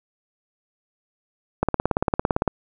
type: click train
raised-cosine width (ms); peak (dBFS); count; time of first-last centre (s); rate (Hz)
1; -5; 16; 1.63-2.477; 17.7
effects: none